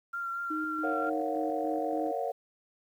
sine tone with vibrato, 1379 Hz, F6, 22 cents flat, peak -32 dBFS, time 0.13-1.1 s, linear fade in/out 10 ms, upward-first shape triangle, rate 4.4 Hz, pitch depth 22 cents each way
sine tone with tremolo, 311.1 Hz, D#4, in tune, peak -32 dBFS, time 0.5-2.12 s, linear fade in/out 10 ms, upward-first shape square, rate 3.5 Hz, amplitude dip 30%
sine chord, Gb major seventh, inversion first, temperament just, 462.5 / 555 / 693.7 / 740 Hz, Bb4 / Db5 / F5 / Gb5, -14 / +2 / -12 / 0 cents, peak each -35 dBFS, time 0.83-2.32 s, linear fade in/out 10 ms
effects tanh soft clip ceiling -17 dBFS + 10-bit

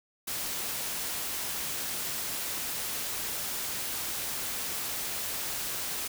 white noise, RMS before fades -34 dBFS, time 0.27-6.08 s, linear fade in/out 10 ms, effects none

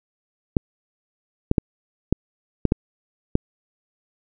clicks, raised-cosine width 3 ms, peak -3 dBFS, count 7, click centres 0.568 / 1.514 / 1.582 / 2.126 / 2.653 / 2.721 / 3.354 s, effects none

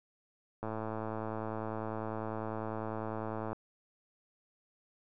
click train, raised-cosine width 1 ms, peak -24 dBFS, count 320, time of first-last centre 0.63-3.53 s, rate 110 Hz, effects none

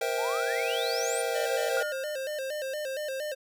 square chord, C dominant seventh, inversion third, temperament just, 470.9 / 523.3 / 654.1 / 784.9 Hz, Bb4 / C5 / E5 / G5, +18 / 0 / -14 / +2 cents, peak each -32 / -34 / -35 / -36 dBFS, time 0.01-1.83 s, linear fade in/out 5 ms
sine exponential sweep, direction up, 793 to 9397 Hz, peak -33 dBFS, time 0.17-1.22 s, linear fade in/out 10 ms
square tone with vibrato, 566 Hz, C#5, 36 cents sharp, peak -32 dBFS, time 1.34-3.35 s, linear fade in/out 20 ms, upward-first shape square, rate 4.3 Hz, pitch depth 110 cents each way
sine tone with exponential decay, 1429 Hz, F6, 39 cents sharp, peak -28 dBFS, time 1.77-2.42 s, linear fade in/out 0 ms, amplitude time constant 140 ms
effects none

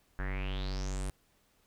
square tone with low-pass filter sweep, 47.48 Hz, F#1, 45 cents sharp, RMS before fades -35 dBFS, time 0.19-1.1 s, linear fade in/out 0 ms, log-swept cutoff 1600 to 10000 Hz, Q 6.6, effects pink hiss -70 dBFS RMS until 1.66 s

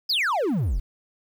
triangle exponential sweep, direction down, 5274 to 35.2 Hz, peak -19 dBFS, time 0.09-0.8 s, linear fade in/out 10 ms, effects 9-bit

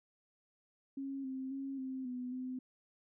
sine tone with pitch steps, 272.9 / 263 / 272 / 262 / 249.5 / 255.7 Hz, C#4 / C4 / C#4 / C4 / B3 / C4, -27 / +9 / -33 / +2 / +18 / -40 cents, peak -38 dBFS, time 0.97-2.59 s, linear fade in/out 5 ms, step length 270 ms, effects none

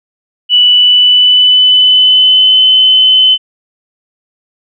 sine tone with pitch glide, 2960 to 3041 Hz, F#7 to F#7, 0 to +47 cents, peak -3 dBFS, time 0.49-3.38 s, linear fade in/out 50 ms, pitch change +47 cents, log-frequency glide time 0.6-2.63 s, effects none

